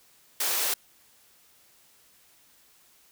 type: high-pass noise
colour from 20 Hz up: white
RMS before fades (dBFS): -27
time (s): 0.4-0.74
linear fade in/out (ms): 5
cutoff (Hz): 350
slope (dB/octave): 24
effects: white hiss -60 dBFS RMS until 3.11 s